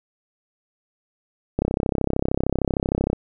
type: click train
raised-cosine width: 2 ms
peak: -7 dBFS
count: 52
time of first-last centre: 1.59-3.131 s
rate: 33.1 Hz
effects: none